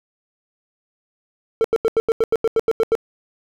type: tone bursts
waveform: triangle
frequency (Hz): 450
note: A4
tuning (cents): +39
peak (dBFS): -11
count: 12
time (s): 1.61-2.952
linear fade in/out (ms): 0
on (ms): 33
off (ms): 86
effects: none